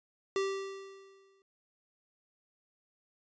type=tone with exponential decay; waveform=square; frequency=389.8 Hz; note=G4; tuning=10 cents flat; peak=-28 dBFS; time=0.36-1.42 s; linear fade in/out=1 ms; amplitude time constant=230 ms; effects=resampled to 16000 Hz